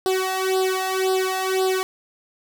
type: tone with flanger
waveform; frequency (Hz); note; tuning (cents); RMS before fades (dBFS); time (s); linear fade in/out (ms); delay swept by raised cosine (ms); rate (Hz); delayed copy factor
sawtooth; 376.9; F#4; +32; -22; 0.06-1.83; 0; 0.22 to 1.15; 1.9; +0.95
effects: none